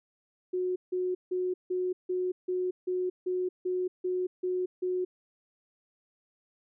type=tone bursts; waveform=sine; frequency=365.3 Hz; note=F#4; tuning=22 cents flat; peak=-27 dBFS; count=12; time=0.53-5.05 s; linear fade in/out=10 ms; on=230 ms; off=160 ms; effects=none